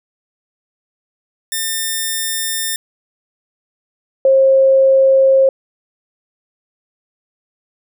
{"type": "tone pair in turn", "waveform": ["5% pulse", "sine"], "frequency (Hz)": [1800, 535.1], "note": ["A6", "C5"], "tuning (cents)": [39, 39], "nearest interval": "octave + major sixth", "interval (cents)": 2100, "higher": "first", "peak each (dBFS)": -7, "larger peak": "neither", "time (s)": [[1.52, 2.76], [4.25, 5.49]], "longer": "neither", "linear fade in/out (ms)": 2, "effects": []}